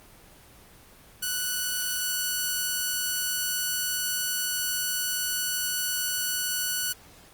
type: tone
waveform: 5% pulse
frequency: 1480 Hz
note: F#6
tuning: in tune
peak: -15 dBFS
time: 1.22-6.93 s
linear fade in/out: 10 ms
effects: pink hiss -52 dBFS RMS until 7.33 s + Opus 24 kbps